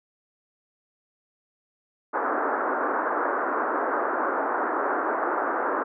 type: band-pass noise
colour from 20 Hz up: white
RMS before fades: -26 dBFS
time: 2.13-5.84 s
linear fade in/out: 20 ms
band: 270 to 1500 Hz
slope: 48 dB/octave
effects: none